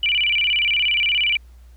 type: tone with vibrato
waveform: sine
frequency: 2637 Hz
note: E7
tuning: in tune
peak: -16 dBFS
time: 0.03-1.37 s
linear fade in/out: 2 ms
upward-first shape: square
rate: 17 Hz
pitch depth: 200 cents each way
effects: added 60 Hz sine -42 dBFS peak until 1.76 s + pink hiss -60 dBFS RMS until 1.76 s